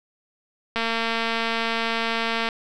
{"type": "click train", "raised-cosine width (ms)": 0.3, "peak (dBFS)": -9, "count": 395, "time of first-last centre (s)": [0.76, 2.488], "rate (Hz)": 228, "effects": []}